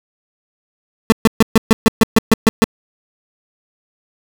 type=tone bursts; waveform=30% pulse; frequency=223.4 Hz; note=A3; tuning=27 cents sharp; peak=-3 dBFS; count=11; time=1.1-2.642 s; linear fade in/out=0 ms; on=22 ms; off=130 ms; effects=none